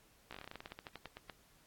slowing click train, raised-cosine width 0.3 ms, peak -30 dBFS, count 19, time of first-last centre 0.31-1.298 s, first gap 16 ms, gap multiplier 1.13, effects pink hiss -67 dBFS RMS until 1.66 s + AAC 64 kbps

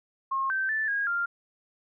sine tone with pitch steps, 1076 / 1553 / 1757 / 1636 / 1395 Hz, C6 / G6 / A6 / G#6 / F6, +48 / -17 / -3 / -26 / -2 cents, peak -25 dBFS, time 0.31-1.26 s, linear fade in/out 10 ms, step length 190 ms, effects none

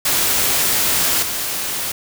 white noise with level steps, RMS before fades -17 / -23 dBFS, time 0.05-1.92 s, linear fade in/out 5 ms, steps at 1.22 s, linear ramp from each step 10 ms, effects none

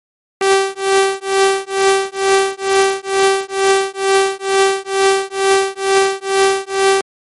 sawtooth tone with tremolo, 388.7 Hz, G4, 15 cents flat, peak -4 dBFS, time 0.41-7.01 s, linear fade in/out 2 ms, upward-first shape triangle, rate 2.2 Hz, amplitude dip 100%, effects MP3 48 kbps

